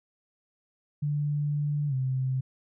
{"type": "tone with pitch glide", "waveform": "sine", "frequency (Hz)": [146.83, 130.81], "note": ["D3", "C3"], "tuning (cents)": [0, 0], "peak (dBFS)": -25, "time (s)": [1.02, 2.41], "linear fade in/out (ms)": 10, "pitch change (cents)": -200, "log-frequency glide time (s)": [1.88, 1.94], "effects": []}